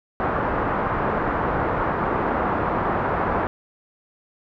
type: low-pass noise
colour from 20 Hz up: white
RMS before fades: -23 dBFS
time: 0.2-3.47 s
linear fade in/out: 0 ms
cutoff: 1300 Hz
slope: 24 dB/octave
effects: none